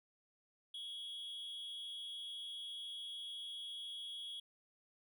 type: tone with amplitude modulation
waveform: triangle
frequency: 3329 Hz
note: G#7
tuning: 3 cents sharp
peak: -40 dBFS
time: 0.74-4.4 s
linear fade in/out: 5 ms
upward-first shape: sine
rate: 266 Hz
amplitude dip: 55%
effects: none